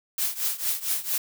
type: noise with tremolo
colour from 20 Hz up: blue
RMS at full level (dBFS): -24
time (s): 0.18-1.18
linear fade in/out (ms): 2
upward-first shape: triangle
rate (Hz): 4.4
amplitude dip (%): 90
effects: none